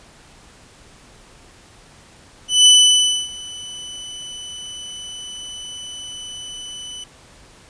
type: tone with ADSR envelope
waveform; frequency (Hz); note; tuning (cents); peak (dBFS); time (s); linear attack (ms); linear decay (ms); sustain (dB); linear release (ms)
sawtooth; 2992; F#7; +19; -3; 2.48-7.04; 180; 620; -24; 4
effects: pink hiss -47 dBFS RMS until 7.69 s + resampled to 22050 Hz

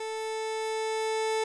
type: tone with level ramp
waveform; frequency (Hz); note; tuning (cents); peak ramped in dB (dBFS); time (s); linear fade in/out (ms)
30% pulse; 440; A4; 0; -30 to -23; 0-1.44; 5
effects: resampled to 22050 Hz + 9-bit

